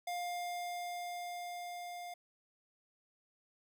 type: tone with level ramp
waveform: square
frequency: 705 Hz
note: F5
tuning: 16 cents sharp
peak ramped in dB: -37 to -44 dBFS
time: 0.07-2.14 s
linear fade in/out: 5 ms
effects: none